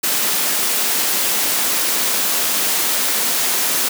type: high-pass noise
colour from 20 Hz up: white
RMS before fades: -18 dBFS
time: 0.03-3.89 s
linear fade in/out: 10 ms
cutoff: 180 Hz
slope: 24 dB/octave
effects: none